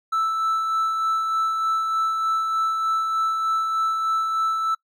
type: tone with tremolo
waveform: triangle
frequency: 1318.5 Hz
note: E6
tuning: in tune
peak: -16 dBFS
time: 0.12-4.75 s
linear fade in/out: 10 ms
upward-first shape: sine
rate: 3.3 Hz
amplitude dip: 35%
effects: noise-tail reverb RT60 0.1 s tail -24 dB re dry + tanh soft clip ceiling -12 dBFS